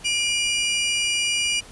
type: tone pair together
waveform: sawtooth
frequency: 2389 / 2896 Hz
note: D7 / F#7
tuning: +29 / -38 cents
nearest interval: minor third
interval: 333 cents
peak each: -20 / -20 dBFS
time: 0.04-1.61 s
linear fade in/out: 20 ms
effects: pink hiss -45 dBFS RMS until 1.71 s + resampled to 24000 Hz